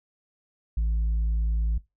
sine tone, 55 Hz, A1, in tune, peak -19 dBFS, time 0.77-1.78 s, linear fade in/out 5 ms, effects noise-tail reverb RT60 0.2 s tail -21 dB re dry + tanh soft clip ceiling -21 dBFS

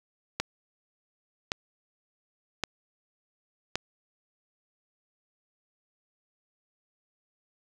click train, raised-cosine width 0.2 ms, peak -10 dBFS, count 4, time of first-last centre 0.4-3.756 s, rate 0.894 Hz, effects 8-bit

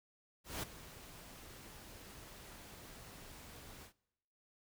pink noise with ADSR envelope, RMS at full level -39 dBFS, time 0.44-3.93 s, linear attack 190 ms, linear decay 10 ms, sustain -15 dB, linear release 89 ms, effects noise-tail reverb RT60 1.0 s tail -25 dB re dry

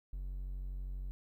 triangle tone, 46.25 Hz, F#1, in tune, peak -36 dBFS, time 0.13-1.11 s, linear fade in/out 0 ms, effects 13-bit

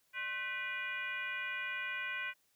sine tone with frequency modulation, 1975.5 Hz, B6, in tune, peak -36 dBFS, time 0.13-2.34 s, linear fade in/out 50 ms, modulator 458 Hz, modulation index 1.5, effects white hiss -74 dBFS RMS until 2.55 s

